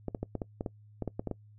clicks, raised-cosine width 2 ms, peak -20 dBFS, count 12, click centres 0.083 / 0.148 / 0.23 / 0.353 / 0.418 / 0.609 / 0.662 / 1.023 / 1.077 / 1.195 / 1.273 / 1.313 s, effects noise-tail reverb RT60 0.1 s tail -22 dB re dry + added 105 Hz sine -53 dBFS peak until 1.58 s

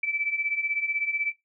sine beating tone pair, 2304 / 2320 Hz, D7 / D7, -34 / -22 cents, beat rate 16 Hz, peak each -31 / -26 dBFS, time 0.03-1.32 s, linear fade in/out 5 ms, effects noise-tail reverb RT60 0.2 s tail -21 dB re dry

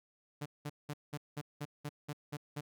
sawtooth tone bursts, 147 Hz, D3, 2 cents sharp, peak -34 dBFS, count 10, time 0.41-2.61 s, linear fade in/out 10 ms, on 49 ms, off 190 ms, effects none

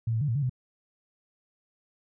sine tone with pitch steps, 114.1 / 111.9 / 147.4 / 115 / 144.4 / 126.8 Hz, A#2 / A2 / D3 / A#2 / D3 / B2, -37 / +30 / +7 / -23 / -29 / +46 cents, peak -24 dBFS, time 0.07-0.496 s, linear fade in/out 5 ms, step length 71 ms, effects none

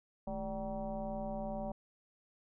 sine tone with frequency modulation, 399 Hz, G4, 31 cents sharp, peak -36 dBFS, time 0.27-1.72 s, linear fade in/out 5 ms, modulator 184 Hz, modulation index 2.2, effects none

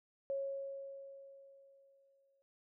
sine tone with exponential decay, 549 Hz, C#5, 17 cents flat, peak -34 dBFS, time 0.3-2.42 s, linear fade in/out 0 ms, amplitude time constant 460 ms, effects none

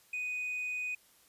triangle tone with tanh clipping, 2489 Hz, D#7, in tune, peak -34 dBFS, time 0.13-0.95 s, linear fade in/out 5 ms, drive 6 dB, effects white hiss -64 dBFS RMS until 1.28 s + resampled to 32000 Hz

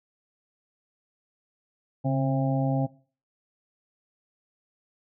harmonic tone with a mistuned harmonic, 133.7 Hz, C3, 38 cents sharp, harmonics 1 / 2 / 4 / 5 / 6, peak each -24 / -28 / -33 / -34 / -35 dBFS, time 2.04-2.87 s, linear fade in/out 20 ms, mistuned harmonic 1, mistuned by +61 cents, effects noise-tail reverb RT60 0.4 s tail -19 dB re dry

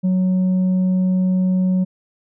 sine tone with tanh clipping, 185 Hz, F#3, in tune, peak -15 dBFS, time 0.03-1.85 s, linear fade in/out 20 ms, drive 3 dB, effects none

